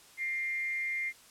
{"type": "tone with amplitude modulation", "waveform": "sine", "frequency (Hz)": 2100, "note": "C7", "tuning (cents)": 6, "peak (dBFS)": -29, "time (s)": [0.17, 1.13], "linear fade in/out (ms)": 50, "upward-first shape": "sine", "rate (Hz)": 281, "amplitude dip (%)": 40, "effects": ["white hiss -57 dBFS RMS until 1.3 s", "low-pass 11000 Hz 12 dB/octave"]}